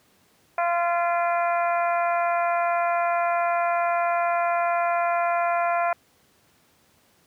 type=harmonic tone with a mistuned harmonic; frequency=344.5 Hz; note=F4; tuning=24 cents flat; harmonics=2 / 3 / 4 / 5 / 6 / 7; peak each=-22 / -28 / -29 / -36 / -37 / -35 dBFS; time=0.58-5.93 s; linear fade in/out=2 ms; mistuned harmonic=6; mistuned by=-15 cents; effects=pink hiss -61 dBFS RMS until 7.26 s + high-pass 100 Hz 12 dB/octave